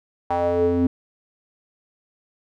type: tone with band-pass filter sweep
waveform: square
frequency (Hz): 87.31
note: F2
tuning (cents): 0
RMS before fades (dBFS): -20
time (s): 0.3-0.87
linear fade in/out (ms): 5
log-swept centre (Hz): 820 to 280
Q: 4.9
effects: none